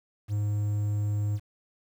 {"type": "tone", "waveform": "triangle", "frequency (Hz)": 103.83, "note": "G#2", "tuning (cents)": 0, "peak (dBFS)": -23, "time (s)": [0.28, 1.4], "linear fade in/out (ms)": 50, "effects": ["9-bit"]}